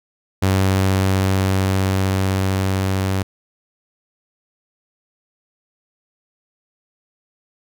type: tone with level ramp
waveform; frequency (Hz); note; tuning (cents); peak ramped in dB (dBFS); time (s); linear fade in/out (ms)
sawtooth; 95.6; G2; -43; -10 to -14; 0.42-3.23; 10
effects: none